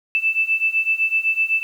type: beating tone pair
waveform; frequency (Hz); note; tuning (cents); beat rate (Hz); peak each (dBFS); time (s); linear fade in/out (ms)
sine; 2637 / 2644.9; E7 / E7; 0 / +5; 7.9; -21 / -19; 0.15-1.63; 0
effects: 8-bit